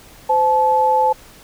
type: tone pair together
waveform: sine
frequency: 514.9 / 866 Hz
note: C5 / A5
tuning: -28 / -28 cents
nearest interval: major sixth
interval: 900 cents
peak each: -18 / -13 dBFS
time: 0.29-1.13 s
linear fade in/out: 10 ms
effects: pink hiss -44 dBFS RMS until 1.43 s